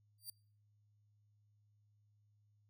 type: tone with exponential growth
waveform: 5% pulse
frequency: 4699 Hz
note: D8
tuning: in tune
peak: -35 dBFS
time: 0.18-0.3 s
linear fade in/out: 5 ms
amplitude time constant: 25 ms
effects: noise-tail reverb RT60 0.5 s tail -23 dB re dry + added 104 Hz sine -70 dBFS peak until 2.69 s